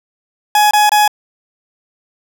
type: tone bursts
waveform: 40% pulse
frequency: 840 Hz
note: G#5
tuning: 19 cents sharp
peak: -7 dBFS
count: 3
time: 0.55-1.078 s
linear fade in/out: 2 ms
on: 160 ms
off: 24 ms
effects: none

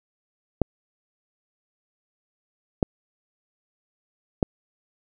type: clicks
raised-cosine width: 2 ms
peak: -5 dBFS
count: 3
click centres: 0.617 / 2.828 / 4.428 s
effects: none

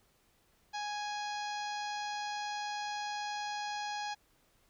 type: harmonic tone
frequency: 830.6 Hz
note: G#5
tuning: in tune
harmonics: 1 / 2 / 3 / 4 / 5 / 6 / 7 / 8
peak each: -37 / -44 / -48 / -49 / -48 / -49 / -54 / -55 dBFS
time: 0.73-4.15 s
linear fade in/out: 20 ms
effects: pink hiss -70 dBFS RMS until 4.69 s

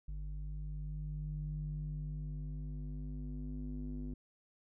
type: tone with low-pass filter sweep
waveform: square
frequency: 50.1 Hz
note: G1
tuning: 38 cents sharp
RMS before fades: -41 dBFS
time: 0.08-4.14 s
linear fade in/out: 5 ms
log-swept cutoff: 110 to 270 Hz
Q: 4
effects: none

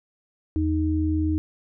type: tone pair together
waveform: sine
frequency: 82.4 / 310.8 Hz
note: E2 / D#4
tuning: 0 / -2 cents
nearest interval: octave + major seventh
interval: 2298 cents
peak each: -23 dBFS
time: 0.56-1.38 s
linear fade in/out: 0 ms
effects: none

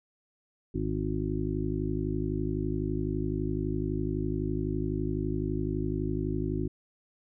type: harmonic tone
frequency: 51.91 Hz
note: G#1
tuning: in tune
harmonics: 1 / 2 / 3 / 5 / 6 / 7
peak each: -35 / -35 / -35 / -35 / -35 / -35 dBFS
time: 0.74-6.68 s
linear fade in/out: 10 ms
effects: none

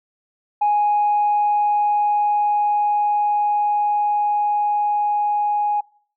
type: tone with level ramp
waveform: sine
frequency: 830.6 Hz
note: G#5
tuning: in tune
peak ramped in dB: -13 to -16 dBFS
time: 0.61-5.81 s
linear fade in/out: 10 ms
effects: noise-tail reverb RT60 0.5 s tail -24 dB re dry + tanh soft clip ceiling -11 dBFS

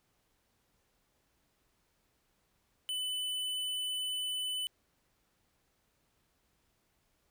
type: tone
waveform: square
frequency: 3003 Hz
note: F#7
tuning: 25 cents sharp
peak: -34 dBFS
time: 2.89-4.67 s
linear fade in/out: 0 ms
effects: pink hiss -75 dBFS RMS until 7.3 s

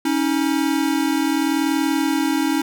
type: tone pair together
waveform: square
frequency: 277.2 / 318 Hz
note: C#4 / D#4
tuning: 0 / +38 cents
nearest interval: major second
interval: 238 cents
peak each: -21 dBFS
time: 0.05-2.62 s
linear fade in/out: 5 ms
effects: none

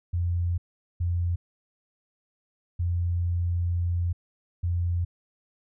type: tone bursts at uneven times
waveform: sine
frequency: 87 Hz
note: F2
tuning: 6 cents flat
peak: -23 dBFS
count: 4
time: 0.13-0.58 / 1-1.36 / 2.79-4.13 / 4.63-5.05 s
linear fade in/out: 10 ms
effects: none

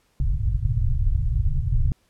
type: low-pass noise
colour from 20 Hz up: pink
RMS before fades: -21 dBFS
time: 0.2-1.92 s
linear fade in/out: 2 ms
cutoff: 140 Hz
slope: 96 dB/octave
effects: pink hiss -65 dBFS RMS until 2.09 s + low-pass 12000 Hz 12 dB/octave

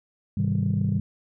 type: chord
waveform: sine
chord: Ab major seventh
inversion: none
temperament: equal with one note detuned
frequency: 103.83 / 130.81 / 157.92 / 196 Hz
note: Ab2 / C3 / Eb3 / G3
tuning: 0 / 0 / +26 / 0 cents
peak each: -25 / -27 / -27 / -25 dBFS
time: 0.37-1 s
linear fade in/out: 5 ms
effects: tanh soft clip ceiling -14 dBFS

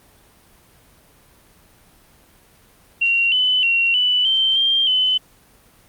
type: tone with pitch steps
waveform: sine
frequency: 2752 / 3012 / 2742 / 2979 / 3119 / 3181 / 3030 Hz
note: F7 / F#7 / F7 / F#7 / G7 / G7 / F#7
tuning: -26 / +30 / -32 / +11 / -9 / +25 / +40 cents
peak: -14 dBFS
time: 3.01-5.18 s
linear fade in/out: 10 ms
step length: 310 ms
effects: pink hiss -52 dBFS RMS until 5.88 s + Opus 32 kbps

